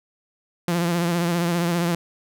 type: tone with vibrato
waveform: sawtooth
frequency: 171.8 Hz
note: F3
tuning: 28 cents flat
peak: -16 dBFS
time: 0.68-1.95 s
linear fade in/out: 2 ms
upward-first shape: triangle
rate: 15 Hz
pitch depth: 58 cents each way
effects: none